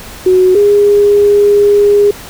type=tone pair in turn; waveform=sine; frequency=369.8 / 409.4 Hz; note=F#4 / G#4; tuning=-1 / -25 cents; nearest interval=major second; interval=176 cents; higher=second; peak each=-4 dBFS; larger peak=neither; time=0.26-0.55 / 0.55-2.11 s; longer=second; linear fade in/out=5 ms; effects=pink hiss -30 dBFS RMS until 2.29 s